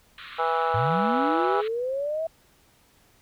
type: band-pass noise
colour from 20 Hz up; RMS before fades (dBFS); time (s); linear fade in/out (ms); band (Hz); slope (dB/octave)
pink; -42; 0.18-1.68; 2; 1100 to 4100; 96
type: harmonic tone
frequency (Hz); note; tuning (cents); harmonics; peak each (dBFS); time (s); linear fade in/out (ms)
163.9; E3; -10; 3 / 4 / 5 / 6 / 7 / 8 / 9; -28 / -33 / -26 / -33 / -34 / -28 / -35; 0.38-1.62; 20
type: linear sweep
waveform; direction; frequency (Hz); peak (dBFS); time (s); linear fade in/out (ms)
sine; up; 98 to 659.3; -25; 0.74-2.27; 5
effects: pink hiss -60 dBFS RMS until 3.21 s